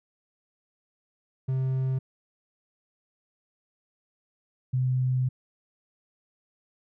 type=tone pair in turn; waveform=triangle / sine; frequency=131.3 / 128.08 Hz; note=C3 / C3; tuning=+6 / -37 cents; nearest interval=unison; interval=43 cents; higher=first; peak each=-22 dBFS; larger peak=neither; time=1.48-1.99 / 4.73-5.29 s; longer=second; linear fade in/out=10 ms; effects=none